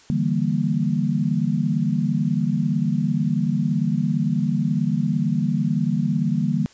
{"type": "chord", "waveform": "sine", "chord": "E half-diminished seventh", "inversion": "third", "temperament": "equal", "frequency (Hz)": [146.83, 164.81, 196, 233.1], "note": ["D3", "E3", "G3", "Bb3"], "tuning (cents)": [0, 0, 0, 0], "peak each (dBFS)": -24, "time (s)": [0.1, 6.66], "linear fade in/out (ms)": 0, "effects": ["white hiss -51 dBFS RMS until 6.73 s", "resampled to 16000 Hz"]}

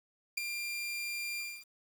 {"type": "tone with ADSR envelope", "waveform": "sawtooth", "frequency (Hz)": 2388, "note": "D7", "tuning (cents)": 28, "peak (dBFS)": -24, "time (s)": [0.37, 1.66], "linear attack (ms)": 9, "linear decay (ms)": 6, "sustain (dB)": -8, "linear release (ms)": 280, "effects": ["9-bit"]}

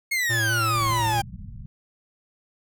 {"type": "exponential sweep", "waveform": "40% pulse", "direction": "down", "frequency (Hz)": [2188, 784], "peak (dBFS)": -21, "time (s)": [0.11, 1.22], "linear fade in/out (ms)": 10}
{"type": "tone with vibrato", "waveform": "square", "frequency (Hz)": 113.1, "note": "A2", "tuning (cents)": 48, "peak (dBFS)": -26, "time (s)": [0.29, 1.22], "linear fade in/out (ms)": 20, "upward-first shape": "square", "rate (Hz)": 4.8, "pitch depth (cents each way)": 34}
{"type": "low-pass noise", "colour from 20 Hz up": "pink", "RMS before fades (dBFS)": -38, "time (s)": [0.74, 1.66], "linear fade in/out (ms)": 0, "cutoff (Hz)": 220, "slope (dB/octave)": 96}
{"effects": []}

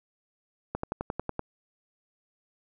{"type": "slowing click train", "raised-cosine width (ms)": 1, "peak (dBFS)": -16, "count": 8, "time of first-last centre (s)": [0.75, 1.394], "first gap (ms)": 84, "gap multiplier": 1.03, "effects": []}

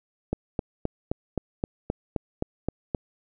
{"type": "click train", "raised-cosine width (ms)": 2, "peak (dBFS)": -12, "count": 11, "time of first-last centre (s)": [0.33, 2.948], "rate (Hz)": 3.82, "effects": []}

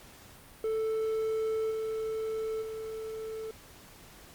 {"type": "tone with level steps", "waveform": "triangle", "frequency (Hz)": 440.9, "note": "A4", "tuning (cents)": 4, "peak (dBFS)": [-26, -29, -34], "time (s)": [0.64, 3.51], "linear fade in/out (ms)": 2, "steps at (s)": [1.7, 2.61], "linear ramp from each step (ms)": 20, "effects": ["pink hiss -53 dBFS RMS until 4.34 s", "Opus 48 kbps"]}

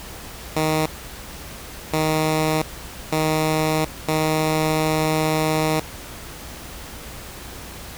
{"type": "tone bursts at uneven times", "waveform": "10% pulse", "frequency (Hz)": 156.4, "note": "D#3", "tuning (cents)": 9, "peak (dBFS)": -10, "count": 4, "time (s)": [[0.56, 0.86], [1.93, 2.62], [3.12, 3.85], [4.08, 5.8]], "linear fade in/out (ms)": 5, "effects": ["added 60 Hz sine -42 dBFS peak until 7.97 s", "pink hiss -37 dBFS RMS until 7.97 s"]}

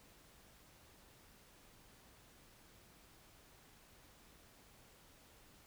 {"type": "silence", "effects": ["pink hiss -64 dBFS RMS until 5.66 s"]}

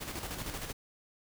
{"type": "noise with tremolo", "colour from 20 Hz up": "pink", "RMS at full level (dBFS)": -38, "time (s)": [0, 0.73], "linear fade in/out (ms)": 20, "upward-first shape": "square", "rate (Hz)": 13, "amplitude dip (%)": 45, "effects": []}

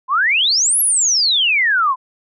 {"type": "exponential two-way sweep", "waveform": "sine", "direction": "up then down", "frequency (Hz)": [987.8, 11570, 987.8], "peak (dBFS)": -12, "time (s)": [0.08, 1.96], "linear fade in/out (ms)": 50, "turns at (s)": 0.8, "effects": []}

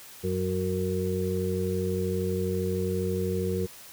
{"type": "harmonic tone", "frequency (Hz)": 92.5, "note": "F#2", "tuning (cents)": 0, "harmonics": [1, 2, 4, 5], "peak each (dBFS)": [-31, -31, -31, -31], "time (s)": [0.23, 3.67], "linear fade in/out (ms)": 20, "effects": ["white hiss -47 dBFS RMS until 3.92 s"]}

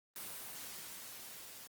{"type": "noise with level ramp", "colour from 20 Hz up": "white", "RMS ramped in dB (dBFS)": [-45, -52], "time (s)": [0.16, 1.67], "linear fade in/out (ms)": 0, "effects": ["high-pass 80 Hz 12 dB/octave", "Opus 24 kbps"]}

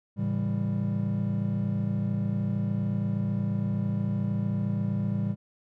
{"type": "chord", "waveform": "triangle", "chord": "A dominant seventh", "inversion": "none", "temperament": "equal with one note detuned", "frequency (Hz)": [110, 138.59, 164.81, 198.05], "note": ["A2", "C#3", "E3", "G3"], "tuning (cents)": [0, 0, 0, 18], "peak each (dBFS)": [-28, -32, -32, -27], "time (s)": [0.16, 5.36], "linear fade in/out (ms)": 50, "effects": []}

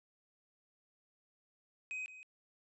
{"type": "tone with echo", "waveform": "triangle", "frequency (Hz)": 2518, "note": "D#7", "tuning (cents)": 20, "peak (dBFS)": -37, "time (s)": [1.91, 2.06], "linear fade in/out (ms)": 0, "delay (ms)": 170, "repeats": 1, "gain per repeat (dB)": -12, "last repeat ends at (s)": 2.23, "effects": ["resampled to 22050 Hz"]}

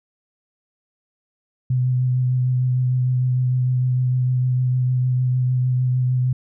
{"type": "tone with vibrato", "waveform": "sine", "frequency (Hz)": 126.7, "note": "B2", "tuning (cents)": 45, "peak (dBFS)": -16, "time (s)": [1.7, 6.33], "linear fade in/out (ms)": 5, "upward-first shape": "triangle", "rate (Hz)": 6.6, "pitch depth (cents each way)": 19, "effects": []}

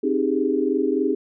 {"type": "chord", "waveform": "sine", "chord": "Ab major seventh", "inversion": "first", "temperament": "equal with one note detuned", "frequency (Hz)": [266.5, 311.1, 392, 415.3], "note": ["C4", "Eb4", "G4", "Ab4"], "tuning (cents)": [32, 0, 0, 0], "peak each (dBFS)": -24, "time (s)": [0.03, 1.15], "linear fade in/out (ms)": 10, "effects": []}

